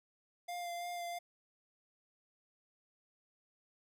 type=tone with vibrato; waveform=square; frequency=698 Hz; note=F5; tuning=1 cent flat; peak=-40 dBFS; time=0.48-1.19 s; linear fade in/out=10 ms; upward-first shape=sine; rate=3 Hz; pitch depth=18 cents each way; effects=none